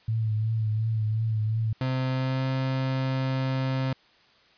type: tone with vibrato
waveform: sine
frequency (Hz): 110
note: A2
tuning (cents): 0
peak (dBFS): -23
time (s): 0.08-1.73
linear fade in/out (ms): 5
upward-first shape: triangle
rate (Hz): 2.8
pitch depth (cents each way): 48
type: tone with pitch glide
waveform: 35% pulse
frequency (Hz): 130 to 131.97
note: C3 to C3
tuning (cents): -11 to +15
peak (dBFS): -23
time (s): 1.81-3.93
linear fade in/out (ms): 2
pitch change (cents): +26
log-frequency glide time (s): 2.1-2.45
effects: white hiss -59 dBFS RMS until 4.57 s + resampled to 11025 Hz